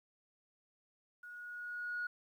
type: tone with level ramp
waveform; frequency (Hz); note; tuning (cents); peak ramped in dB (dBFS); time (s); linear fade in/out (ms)
sine; 1450; F#6; -35; -48 to -34; 1.23-2.07; 5
effects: tanh soft clip ceiling -32 dBFS + 12-bit